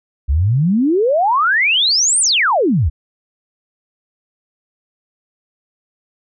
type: exponential two-way sweep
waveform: sine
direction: up then down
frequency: 63.3 to 9440 to 63.3 Hz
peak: -11 dBFS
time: 0.28-2.9 s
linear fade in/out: 20 ms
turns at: 2.2 s
effects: none